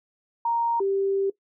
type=tone pair in turn; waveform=sine; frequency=932.3 / 392 Hz; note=A#5 / G4; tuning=0 / 0 cents; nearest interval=octave + minor third; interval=1500 cents; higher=first; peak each=-21 dBFS; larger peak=neither; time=0.45-0.8 / 0.8-1.3 s; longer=second; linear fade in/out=5 ms; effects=noise-tail reverb RT60 0.1 s tail -18 dB re dry